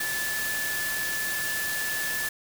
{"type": "tone in noise", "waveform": "sine", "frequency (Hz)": 1737, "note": "A6", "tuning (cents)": -23, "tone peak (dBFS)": -29, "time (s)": [0, 2.29], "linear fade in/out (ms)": 5, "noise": "white", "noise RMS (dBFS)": -32, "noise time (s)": [0, 2.29], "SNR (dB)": 0, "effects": []}